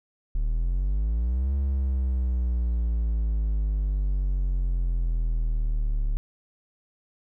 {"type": "exponential two-way sweep", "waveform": "triangle", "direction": "up then down", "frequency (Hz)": [35.83, 69.3, 35.83], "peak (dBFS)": -20, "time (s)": [0.35, 6.17], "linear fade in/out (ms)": 0, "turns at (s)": 1.54, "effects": []}